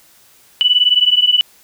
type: beating tone pair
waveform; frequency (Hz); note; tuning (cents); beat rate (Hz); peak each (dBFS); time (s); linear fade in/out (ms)
sine; 2960 / 2979; F#7 / F#7; 0 / +11; 19; -12 / -13; 0.61-1.41; 0
effects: white hiss -49 dBFS RMS until 1.63 s

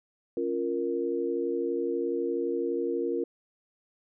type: chord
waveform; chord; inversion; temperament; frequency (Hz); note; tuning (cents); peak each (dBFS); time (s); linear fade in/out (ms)
sine; Bb minor; first; equal; 277.2 / 349.2 / 466.2; Db4 / F4 / Bb4; 0 / 0 / 0; -34 / -30 / -30; 0.37-3.24; 2
effects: none

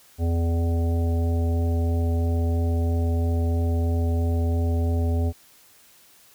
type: harmonic tone with a mistuned harmonic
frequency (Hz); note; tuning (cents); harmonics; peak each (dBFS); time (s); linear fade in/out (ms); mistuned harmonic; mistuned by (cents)
83.8; E2; +29; 1 / 3 / 5 / 7 / 9; -20 / -30 / -34 / -37 / -39; 0.18-5.33; 50; 1; -21
effects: white hiss -54 dBFS RMS until 6.34 s

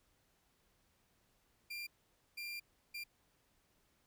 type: tone bursts at uneven times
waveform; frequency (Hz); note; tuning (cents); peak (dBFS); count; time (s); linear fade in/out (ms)
30% pulse; 2384; D7; +25; -40; 3; 1.7-1.87 / 2.37-2.6 / 2.94-3.04; 10
effects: pink hiss -75 dBFS RMS until 4.06 s

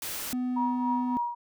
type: noise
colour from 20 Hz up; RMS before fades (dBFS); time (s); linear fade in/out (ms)
white; -35; 0.02-0.33; 2
type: tone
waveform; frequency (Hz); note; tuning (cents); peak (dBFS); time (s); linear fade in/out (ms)
triangle; 250.5; B3; +25; -25; 0.33-1.17; 0
type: tone with tremolo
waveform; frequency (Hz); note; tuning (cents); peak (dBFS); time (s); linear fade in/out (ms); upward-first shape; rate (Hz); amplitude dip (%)
sine; 954; A#5; +40; -25; 0.56-1.35; 10; triangle; 3.5; 75
effects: none

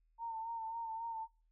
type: tone with vibrato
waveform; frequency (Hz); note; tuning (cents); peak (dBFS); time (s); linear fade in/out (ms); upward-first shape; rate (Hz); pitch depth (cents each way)
sine; 908; A#5; -46; -39; 0.18-1.28; 50; sine; 3.7; 39
effects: noise-tail reverb RT60 0.3 s tail -20 dB re dry + added 40 Hz sine -70 dBFS peak until 1.51 s

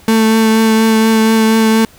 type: tone with vibrato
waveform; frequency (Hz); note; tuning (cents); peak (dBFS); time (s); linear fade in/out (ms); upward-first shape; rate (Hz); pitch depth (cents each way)
35% pulse; 221.8; A3; +14; -6; 0.08-1.85; 2; triangle; 4.2; 16
effects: pink hiss -43 dBFS RMS until 1.98 s

